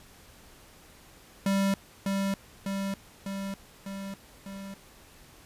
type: tone with echo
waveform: square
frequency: 196 Hz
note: G3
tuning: in tune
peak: -24 dBFS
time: 1.46-1.74 s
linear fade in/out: 2 ms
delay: 600 ms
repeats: 5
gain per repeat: -3 dB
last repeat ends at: 4.74 s
effects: pink hiss -54 dBFS RMS until 5.45 s + resampled to 32000 Hz